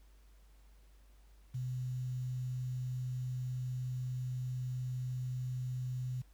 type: tone with quantisation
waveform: sine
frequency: 126.8 Hz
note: B2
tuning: 46 cents sharp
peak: -35 dBFS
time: 1.54-6.22 s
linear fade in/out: 10 ms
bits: 10
effects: added 50 Hz sine -58 dBFS peak until 6.33 s + pink hiss -71 dBFS RMS until 6.33 s